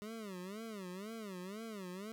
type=tone with vibrato; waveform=25% pulse; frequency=201.9 Hz; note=G#3; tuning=49 cents flat; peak=-40 dBFS; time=0.02-2.12 s; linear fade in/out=0 ms; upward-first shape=sine; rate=2 Hz; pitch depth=210 cents each way; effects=none